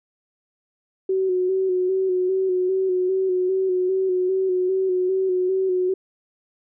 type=tone with vibrato; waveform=sine; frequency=372.8 Hz; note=F#4; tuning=13 cents sharp; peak=-18 dBFS; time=1.09-5.94 s; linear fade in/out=5 ms; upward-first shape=square; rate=2.5 Hz; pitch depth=33 cents each way; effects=none